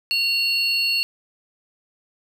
triangle tone pair together, 2762 / 4384 Hz, F7 / C#8, -20 / -20 cents, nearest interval minor sixth, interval 800 cents, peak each -20 dBFS, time 0.11-1.03 s, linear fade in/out 0 ms, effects none

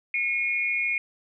sine tone pair together, 2170 / 2436 Hz, C#7 / D#7, -37 / -37 cents, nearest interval major second, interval 200 cents, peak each -26 dBFS, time 0.14-0.98 s, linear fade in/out 2 ms, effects none

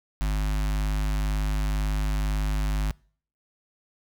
square tone with notch filter, 51 Hz, G#1, 31 cents flat, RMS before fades -25 dBFS, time 0.21-2.91 s, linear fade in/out 0 ms, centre 440 Hz, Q 0.99, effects noise-tail reverb RT60 0.5 s tail -25 dB re dry

